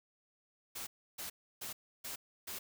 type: noise bursts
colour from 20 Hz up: white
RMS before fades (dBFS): -43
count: 5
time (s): 0.75-2.59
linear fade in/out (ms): 10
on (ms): 120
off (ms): 310
effects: none